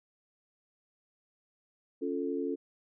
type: chord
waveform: sine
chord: Db augmented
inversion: none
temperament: equal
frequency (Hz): 277.2 / 349.2 / 440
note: Db4 / F4 / A4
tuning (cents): 0 / 0 / 0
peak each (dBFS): -34 / -36 / -35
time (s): 2.01-2.56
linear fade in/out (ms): 20
effects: none